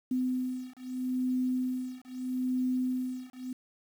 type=beating tone pair; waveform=sine; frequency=254 / 254.78 Hz; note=B3 / C4; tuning=+49 / -46 cents; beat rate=0.78 Hz; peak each=-32 / -32 dBFS; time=0.11-3.53 s; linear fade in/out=5 ms; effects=9-bit